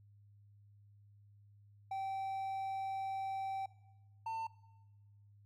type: tone pair in turn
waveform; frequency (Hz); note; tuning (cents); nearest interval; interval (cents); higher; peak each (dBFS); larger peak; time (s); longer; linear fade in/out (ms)
triangle; 775 / 899.1; G5 / A5; -20 / +37; minor third; 257; second; -35 / -35; neither; 1.91-3.66 / 4.26-4.47; first; 5
effects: noise-tail reverb RT60 1.0 s tail -18 dB re dry + added 102 Hz sine -60 dBFS peak until 5.45 s